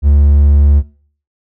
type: tone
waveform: triangle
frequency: 72 Hz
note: D2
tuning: 34 cents flat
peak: -3 dBFS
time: 0.02-0.83 s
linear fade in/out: 50 ms
effects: noise-tail reverb RT60 0.5 s tail -21 dB re dry